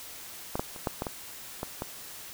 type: clicks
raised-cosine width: 1 ms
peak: -15 / -14 / -29 / -13 / -16 / -18 / -18 / -18 dBFS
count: 8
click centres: 0.555 / 0.595 / 0.762 / 0.872 / 1.021 / 1.068 / 1.631 / 1.821 s
effects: white hiss -44 dBFS RMS until 2.33 s